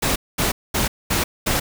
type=noise bursts; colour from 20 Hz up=pink; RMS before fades=-20 dBFS; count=5; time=0.02-1.6 s; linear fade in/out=10 ms; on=140 ms; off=220 ms; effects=none